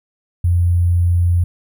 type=tone with sample-and-hold; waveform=sine; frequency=87.31 Hz; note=F2; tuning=in tune; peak=-11 dBFS; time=0.44-1.44 s; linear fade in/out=5 ms; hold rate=11025 Hz; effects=none